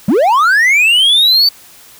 triangle linear sweep, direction up, 167.1 to 4595 Hz, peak -5 dBFS, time 0.08-1.49 s, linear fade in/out 5 ms, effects white hiss -40 dBFS RMS until 1.99 s

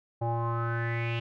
square tone with low-pass filter sweep, 116.54 Hz, A#2, in tune, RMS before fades -30 dBFS, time 0.21-1.2 s, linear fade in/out 10 ms, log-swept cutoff 730 to 2900 Hz, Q 6.4, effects none

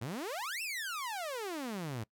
sawtooth exponential two-way sweep, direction up then down, 103.83 to 2756 to 103.83 Hz, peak -33 dBFS, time 0.01-2.04 s, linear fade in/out 10 ms, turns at 0.62 s, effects noise-tail reverb RT60 0.1 s tail -22 dB re dry

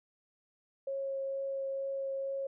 sine tone with vibrato, 544 Hz, C#5, 33 cents flat, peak -33 dBFS, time 0.87-2.47 s, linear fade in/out 5 ms, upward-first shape triangle, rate 2.2 Hz, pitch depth 9 cents each way, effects none

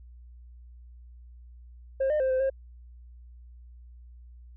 sine tone with pitch steps, 535 / 606 / 525 / 518 / 536 Hz, C5 / D#5 / C5 / C5 / C5, +38 / -46 / +6 / -17 / +42 cents, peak -20 dBFS, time 2-2.5 s, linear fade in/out 10 ms, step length 100 ms, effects tanh soft clip ceiling -22 dBFS + added 60 Hz sine -46 dBFS peak until 4.56 s

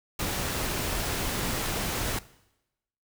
pink noise, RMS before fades -30 dBFS, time 0.19-2.19 s, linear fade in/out 5 ms, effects noise-tail reverb RT60 0.9 s tail -19 dB re dry

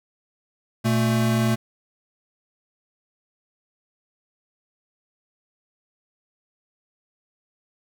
square tone pair together, 119.3 / 223 Hz, A#2 / A3, +41 / +23 cents, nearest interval major seventh, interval 1082 cents, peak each -22 dBFS, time 0.84-1.56 s, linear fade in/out 20 ms, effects none

